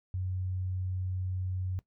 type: tone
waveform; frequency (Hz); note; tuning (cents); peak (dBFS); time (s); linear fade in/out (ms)
sine; 92.5; F#2; 0; -31; 0.14-1.79; 0
effects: noise-tail reverb RT60 0.1 s tail -17 dB re dry